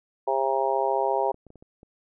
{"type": "harmonic tone", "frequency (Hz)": 134.3, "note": "C3", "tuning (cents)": 46, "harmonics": [3, 4, 5, 6, 7], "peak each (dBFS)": [-28, -28, -28, -28, -28], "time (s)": [0.27, 1.32], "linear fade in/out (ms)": 10}
{"type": "clicks", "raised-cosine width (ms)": 2, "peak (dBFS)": -35, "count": 6, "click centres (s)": [1.344, 1.467, 1.504, 1.557, 1.625, 1.831]}
{"effects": []}